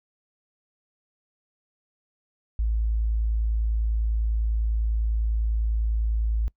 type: tone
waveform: sine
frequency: 55 Hz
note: A1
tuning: in tune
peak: -21 dBFS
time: 2.59-6.48 s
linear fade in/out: 0 ms
effects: noise-tail reverb RT60 0.1 s tail -24 dB re dry